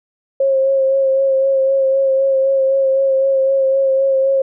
sine tone with vibrato, 538 Hz, C5, 48 cents sharp, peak -11 dBFS, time 0.4-4.42 s, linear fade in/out 5 ms, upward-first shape sine, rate 3.9 Hz, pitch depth 21 cents each way, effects none

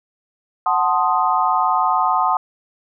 sine chord, F# diminished seventh, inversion none, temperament equal, 740 / 880 / 1046.5 / 1244.5 Hz, F#5 / A5 / C6 / Eb6, 0 / 0 / 0 / 0 cents, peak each -20 dBFS, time 0.66-2.37 s, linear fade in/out 2 ms, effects none

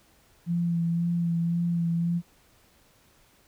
sine tone with vibrato, 170 Hz, F3, 46 cents flat, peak -23 dBFS, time 0.46-2.22 s, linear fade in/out 50 ms, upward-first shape sine, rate 1.9 Hz, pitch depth 21 cents each way, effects pink hiss -61 dBFS RMS until 3.47 s

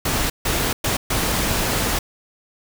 pink noise bursts at uneven times, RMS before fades -21 dBFS, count 4, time 0.05-0.3 / 0.45-0.73 / 0.84-0.97 / 1.1-1.99 s, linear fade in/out 5 ms, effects none

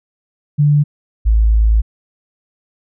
sine tone pair in turn, 146.83 / 54.49 Hz, D3 / A1, 0 / -16 cents, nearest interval octave + perfect fourth, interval 1716 cents, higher first, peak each -8 dBFS, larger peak neither, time 0.58-0.84 / 1.25-1.82 s, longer second, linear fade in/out 20 ms, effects none

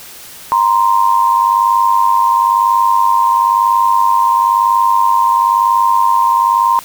sine tone pair together, 939 / 1040 Hz, A#5 / C6, +12 / -11 cents, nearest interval major second, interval 177 cents, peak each -11 dBFS, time 0.52-6.79 s, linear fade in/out 0 ms, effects white hiss -34 dBFS RMS until 6.84 s

